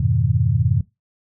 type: chord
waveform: sine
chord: F half-diminished seventh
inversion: none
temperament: equal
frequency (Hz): 87.31 / 103.83 / 123.47 / 155.56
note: F2 / Ab2 / Cb3 / Eb3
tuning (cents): 0 / 0 / 0 / 0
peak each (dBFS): -22 / -20 / -19 / -23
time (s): 0-0.81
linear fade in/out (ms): 5
effects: noise-tail reverb RT60 0.2 s tail -18 dB re dry